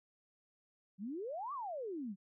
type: exponential two-way sweep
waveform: sine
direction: up then down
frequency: 180 to 1191 to 180 Hz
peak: -39 dBFS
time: 0.98-2.16 s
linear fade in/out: 50 ms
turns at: 1.53 s
effects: none